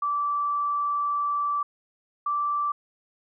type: tone pair in turn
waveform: sine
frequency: 1162 / 1168.3 Hz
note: D6 / D6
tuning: -19 / -9 cents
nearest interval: unison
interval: 10 cents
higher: second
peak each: -23 dBFS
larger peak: neither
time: 0.02-1.63 / 2.26-2.72 s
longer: first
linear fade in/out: 5 ms
effects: none